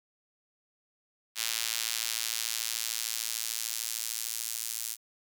square tone with high-pass filter sweep, 56.7 Hz, A#1, 47 cents flat, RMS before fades -34 dBFS, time 1.35-4.97 s, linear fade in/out 50 ms, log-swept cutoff 3500 to 7300 Hz, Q 0.79, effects none

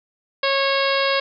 harmonic tone, 548 Hz, C#5, 20 cents flat, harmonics 1 / 2 / 3 / 4 / 5 / 6 / 7 / 8 / 9, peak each -21 / -24 / -26 / -27 / -28 / -29 / -29 / -30 / -31 dBFS, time 0.43-1.2 s, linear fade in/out 5 ms, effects none

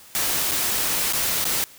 white noise with dropouts, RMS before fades -23 dBFS, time 0.15-1.64 s, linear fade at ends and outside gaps 0 ms, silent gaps 0.512-0.517 / 1.125-1.133 / 1.442-1.453 s, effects white hiss -47 dBFS RMS until 1.78 s

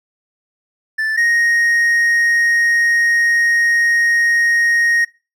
triangle tone pair in turn, 1760 / 1869 Hz, A6 / A#6, 0 / +4 cents, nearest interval minor second, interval 104 cents, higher second, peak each -14 / -10 dBFS, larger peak second, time 0.98-1.17 / 1.17-5.05 s, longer second, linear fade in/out 10 ms, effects noise-tail reverb RT60 0.3 s tail -20 dB re dry

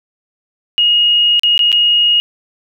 sine tone with dropouts, 2872 Hz, F7, 48 cents sharp, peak -8 dBFS, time 0.78-2.2 s, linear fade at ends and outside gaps 0 ms, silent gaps 1.395-1.434 / 1.578-1.592 / 1.718-1.727 s, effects none

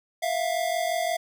square tone pair together, 659.3 / 705 Hz, E5 / F5, 0 / +16 cents, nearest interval minor second, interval 116 cents, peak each -28 dBFS, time 0.22-1.17 s, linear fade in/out 10 ms, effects none

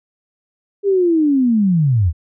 sine linear sweep, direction down, 408.2 to 73.42 Hz, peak -11 dBFS, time 0.83-2.13 s, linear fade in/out 50 ms, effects none

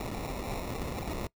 pink noise with sample-and-hold, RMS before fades -36 dBFS, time 0-1.27 s, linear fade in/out 2 ms, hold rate 1575 Hz, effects noise-tail reverb RT60 0.1 s tail -22 dB re dry

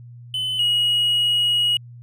triangle tone pair in turn, 3026 / 2899 Hz, F#7 / F#7, +38 / -36 cents, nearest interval minor second, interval 74 cents, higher first, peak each -20 / -14 dBFS, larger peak second, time 0.34-0.59 / 0.59-1.77 s, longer second, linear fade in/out 2 ms, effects tanh soft clip ceiling -10 dBFS + added 120 Hz sine -38 dBFS peak until 2.02 s

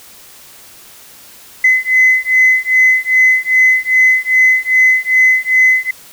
sine beating tone pair, 2031 / 2033.5 Hz, B6 / C7, +48 / -50 cents, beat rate 2.5 Hz, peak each -10 dBFS, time 1.64-5.91 s, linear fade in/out 5 ms, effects tanh soft clip ceiling -1 dBFS + white hiss -39 dBFS RMS until 6.12 s

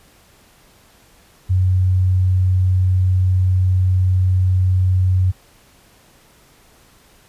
sine tone, 92.5 Hz, F#2, in tune, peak -12 dBFS, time 1.49-5.32 s, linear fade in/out 20 ms, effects pink hiss -51 dBFS RMS until 7.28 s + resampled to 32000 Hz

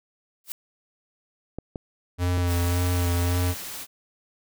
blue noise with exponential growth, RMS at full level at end -27 dBFS, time 0.44-0.52 s, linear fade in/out 1 ms, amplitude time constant 16 ms
clicks, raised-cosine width 2 ms, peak -19 dBFS, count 3, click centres 1.586 / 1.758 / 2.377 s
square tone with vibrato, 88.1 Hz, F2, 16 cents sharp, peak -22 dBFS, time 2.18-3.55 s, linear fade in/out 50 ms, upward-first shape sine, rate 1.8 Hz, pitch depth 24 cents each way
white noise, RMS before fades -36 dBFS, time 2.46-3.87 s, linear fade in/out 50 ms
effects none

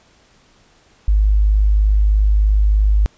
sine tone, 51.6 Hz, G#1, 10 cents flat, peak -10 dBFS, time 1.08-3.06 s, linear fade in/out 0 ms, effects pink hiss -53 dBFS RMS until 3.17 s + resampled to 16000 Hz

